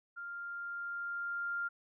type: tone with level ramp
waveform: sine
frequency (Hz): 1396.9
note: F6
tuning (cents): 0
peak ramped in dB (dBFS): -41 to -33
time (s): 0.16-1.69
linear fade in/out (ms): 20
effects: none